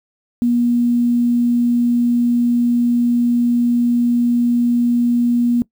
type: tone with quantisation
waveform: sine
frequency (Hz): 240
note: B3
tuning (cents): -49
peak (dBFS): -12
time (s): 0.42-5.62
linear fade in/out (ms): 0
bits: 7
effects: noise-tail reverb RT60 0.1 s tail -21 dB re dry